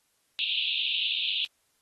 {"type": "band-pass noise", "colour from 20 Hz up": "white", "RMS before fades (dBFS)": -29, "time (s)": [0.39, 1.45], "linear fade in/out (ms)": 0, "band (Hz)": [2600, 3800], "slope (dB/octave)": 96, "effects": ["white hiss -71 dBFS RMS until 1.81 s", "AAC 32 kbps"]}